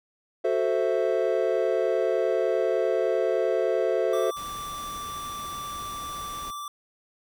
triangle chord, F# half-diminished seventh, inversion none, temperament equal, 370 / 440 / 523.3 / 659.3 Hz, F#4 / A4 / C5 / E5, 0 / 0 / 0 / 0 cents, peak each -26 / -25 / -25 / -26 dBFS, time 0.44-4.31 s, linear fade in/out 10 ms
square tone, 1169 Hz, D6, 8 cents flat, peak -34 dBFS, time 4.13-6.68 s, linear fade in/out 2 ms
pink noise, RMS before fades -43 dBFS, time 4.36-6.51 s, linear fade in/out 10 ms
effects none

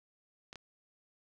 clicks, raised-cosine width 0.2 ms, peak -29 dBFS, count 2, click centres 0.529 / 0.557 s, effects none

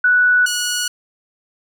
sine / 10% pulse tone pair in turn, 1478 / 1460.2 Hz, F#6 / F#6, -2 / -23 cents, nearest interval unison, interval 21 cents, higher first, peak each -10 / -10 dBFS, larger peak neither, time 0.04-0.46 / 0.46-0.88 s, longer neither, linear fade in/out 5 ms, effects none

